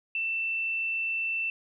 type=tone; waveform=sine; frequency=2673 Hz; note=E7; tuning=23 cents sharp; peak=-27 dBFS; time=0.15-1.5 s; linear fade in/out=2 ms; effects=none